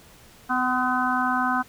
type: harmonic tone with a mistuned harmonic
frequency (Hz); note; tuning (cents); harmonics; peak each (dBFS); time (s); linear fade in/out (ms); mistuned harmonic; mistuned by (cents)
252.2; B3; +36; 1 / 3 / 4 / 5 / 6; -27 / -27 / -27 / -27 / -27; 0.49-1.63; 20; 4; +25
effects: pink hiss -51 dBFS RMS until 1.68 s

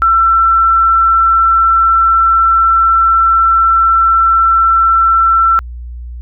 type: tone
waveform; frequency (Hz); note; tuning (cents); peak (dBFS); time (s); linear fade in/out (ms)
sine; 1342; E6; +31; -6; 0.02-5.59; 0
effects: added 60 Hz sine -23 dBFS peak until 6.21 s

